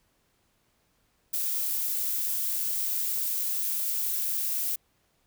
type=noise; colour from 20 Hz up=violet; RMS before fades=-29 dBFS; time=1.33-4.76 s; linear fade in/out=10 ms; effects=pink hiss -70 dBFS RMS until 5.26 s